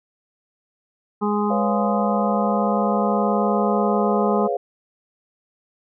harmonic tone, 207.7 Hz, G#3, in tune, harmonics 1 / 2 / 4 / 5 / 6, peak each -21 / -24 / -27 / -28 / -29 dBFS, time 1.21-4.48 s, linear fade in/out 20 ms
sine chord, C# dominant seventh, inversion second, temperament equal, 415.3 / 493.9 / 554.4 / 698.5 Hz, G#4 / B4 / C#5 / E#5, 0 / 0 / 0 / 0 cents, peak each -26 / -26 / -26 / -25 dBFS, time 1.5-4.57 s, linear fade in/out 5 ms
effects none

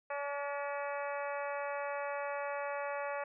harmonic tone with a mistuned harmonic, 285.3 Hz, C#4, 50 cents sharp, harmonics 2 / 3 / 4 / 5 / 6 / 7 / 8 / 9, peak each -38 / -42 / -44 / -46 / -48 / -49 / -50 / -51 dBFS, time 0.1-3.24 s, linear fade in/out 5 ms, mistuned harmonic 7, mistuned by -56 cents, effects none

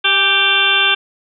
harmonic tone with a mistuned harmonic, 392 Hz, G4, in tune, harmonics 1 / 2 / 3 / 4 / 6 / 7 / 8 / 9, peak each -27 / -26 / -22 / -17 / -20 / -17 / -18 / -17 dBFS, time 0.04-0.95 s, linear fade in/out 10 ms, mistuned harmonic 2, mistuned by +46 cents, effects none

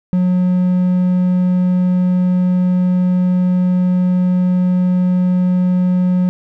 triangle tone, 181.3 Hz, F#3, 35 cents flat, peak -9 dBFS, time 0.13-6.29 s, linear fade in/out 0 ms, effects none

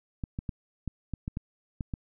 clicks, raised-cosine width 5 ms, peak -20 dBFS, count 9, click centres 0.238 / 0.389 / 0.492 / 0.877 / 1.137 / 1.279 / 1.371 / 1.808 / 1.938 s, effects none

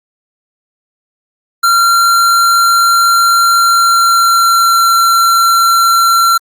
square tone with pitch glide, 1374 to 1362.1 Hz, F6 to F6, -29 to -44 cents, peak -7 dBFS, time 1.63-6.38 s, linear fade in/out 10 ms, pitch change -15 cents, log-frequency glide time 3.53-4.91 s, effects Opus 48 kbps

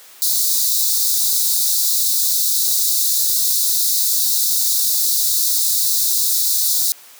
white high-pass noise, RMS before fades -17 dBFS, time 0.22-6.92 s, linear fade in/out 0 ms, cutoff 3700 Hz, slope 96 dB/octave, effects white hiss -43 dBFS RMS until 7.19 s + high-pass 400 Hz 12 dB/octave

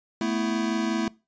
square chord, A suspended second, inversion none, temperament equal with one note detuned, 221.5 / 246.9 / 329.6 Hz, A3 / B3 / E4, +12 / 0 / 0 cents, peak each -28 / -32 / -29 dBFS, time 0.21-1.08 s, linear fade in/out 2 ms, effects noise-tail reverb RT60 0.3 s tail -23 dB re dry + resampled to 16000 Hz

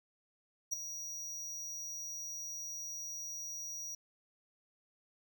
square tone with ADSR envelope, 5770 Hz, F#8, 44 cents flat, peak -30 dBFS, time 0.71-3.95 s, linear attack 22 ms, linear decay 8 ms, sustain -11 dB, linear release 4 ms, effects none

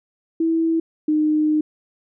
sine tone pair in turn, 326.9 / 306 Hz, E4 / D#4, -14 / -29 cents, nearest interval minor second, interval 115 cents, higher first, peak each -16 / -15 dBFS, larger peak second, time 0.4-0.8 / 1.08-1.61 s, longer second, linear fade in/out 5 ms, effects none

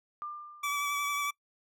sine tone with exponential decay, 1195 Hz, D6, 30 cents sharp, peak -34 dBFS, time 0.22-1.19 s, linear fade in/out 0 ms, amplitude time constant 210 ms
25% pulse tone with vibrato, 1150 Hz, D6, 37 cents flat, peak -26 dBFS, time 0.63-1.31 s, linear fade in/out 10 ms, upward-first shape sine, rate 11 Hz, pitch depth 18 cents each way
effects noise-tail reverb RT60 0.1 s tail -24 dB re dry

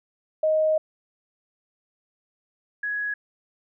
sine tone pair in turn, 625 / 1672.4 Hz, D#5 / G#6, +8 / +12 cents, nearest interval octave + perfect fourth, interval 1704 cents, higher second, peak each -18 / -25 dBFS, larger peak first, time 0.43-0.78 / 2.83-3.14 s, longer first, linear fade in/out 5 ms, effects none

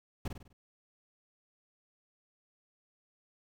brown noise with echo, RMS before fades -34 dBFS, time 0.25-0.28 s, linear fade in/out 5 ms, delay 50 ms, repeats 5, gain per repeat -6 dB, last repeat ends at 0.53 s, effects none

